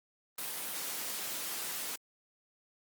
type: noise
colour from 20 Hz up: white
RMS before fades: -38 dBFS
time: 0.38-1.96 s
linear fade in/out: 5 ms
effects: high-pass 200 Hz 12 dB/octave + Opus 32 kbps